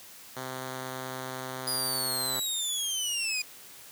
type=tone; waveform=5% pulse; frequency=129.9 Hz; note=C3; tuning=12 cents flat; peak=-24 dBFS; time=0.36-2.4 s; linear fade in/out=10 ms
type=linear sweep; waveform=20% pulse; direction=down; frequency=4928 to 2438 Hz; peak=-23 dBFS; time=1.67-3.42 s; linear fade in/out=5 ms
effects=white hiss -49 dBFS RMS until 3.91 s + high-pass 80 Hz 12 dB/octave